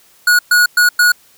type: tone bursts at uneven times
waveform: square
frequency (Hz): 1454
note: F#6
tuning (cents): -31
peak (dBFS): -8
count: 4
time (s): 0.27-0.39 / 0.51-0.66 / 0.77-0.89 / 0.99-1.12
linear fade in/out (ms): 5
effects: white hiss -49 dBFS RMS until 1.37 s